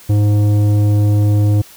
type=tone with tanh clipping; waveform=triangle; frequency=103.83 Hz; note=G#2; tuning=in tune; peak=-11 dBFS; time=0.09-1.62 s; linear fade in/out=10 ms; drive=15 dB; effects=white hiss -41 dBFS RMS until 1.76 s